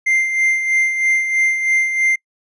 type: tone with tremolo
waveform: triangle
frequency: 2093 Hz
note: C7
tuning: in tune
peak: -10 dBFS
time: 0.06-2.16 s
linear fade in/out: 10 ms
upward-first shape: sine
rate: 3.1 Hz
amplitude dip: 55%
effects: noise-tail reverb RT60 0.1 s tail -26 dB re dry + resampled to 24000 Hz